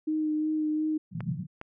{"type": "tone with vibrato", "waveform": "sine", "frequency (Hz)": 308.4, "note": "D#4", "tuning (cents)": -15, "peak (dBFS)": -25, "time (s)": [0.07, 0.98], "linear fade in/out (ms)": 10, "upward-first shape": "sine", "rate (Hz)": 2.8, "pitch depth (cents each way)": 16}
{"type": "band-pass noise", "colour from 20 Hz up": "white", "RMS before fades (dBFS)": -33, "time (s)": [1.11, 1.47], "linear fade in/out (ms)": 50, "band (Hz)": [120, 180], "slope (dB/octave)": 48}
{"type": "clicks", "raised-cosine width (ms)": 0.5, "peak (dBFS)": -24, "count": 2, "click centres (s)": [1.206, 1.614]}
{"effects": []}